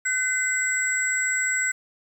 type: tone cluster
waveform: sine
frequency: 1514 / 2047 / 7720 Hz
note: F#6 / C7 / B8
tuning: +39 / -38 / -40 cents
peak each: -26 dBFS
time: 0.05-1.72 s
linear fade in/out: 10 ms
effects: 8-bit